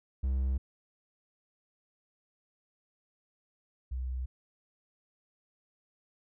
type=tone pair in turn; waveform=triangle / sine; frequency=65.7 / 63.5 Hz; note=C2 / B1; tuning=+8 / +49 cents; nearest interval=minor second; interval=59 cents; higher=first; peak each=-25 / -32 dBFS; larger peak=first; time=0.23-0.58 / 3.91-4.26 s; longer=neither; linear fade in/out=10 ms; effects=none